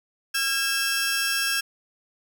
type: tone cluster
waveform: sawtooth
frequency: 1363 / 1624 / 2631 / 5470 Hz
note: F6 / G#6 / E7 / F8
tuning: -43 / -39 / -4 / -37 cents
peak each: -31 / -22 / -26 / -26 dBFS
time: 0.34-1.61 s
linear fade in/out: 10 ms
effects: 9-bit